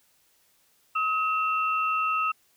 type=tone pair together; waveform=sine; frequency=1274.2 / 2700 Hz; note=D#6 / E7; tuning=+41 / +41 cents; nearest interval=octave + minor second; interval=1300 cents; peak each=-24 / -29 dBFS; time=0.95-2.32 s; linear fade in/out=10 ms; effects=white hiss -65 dBFS RMS until 2.56 s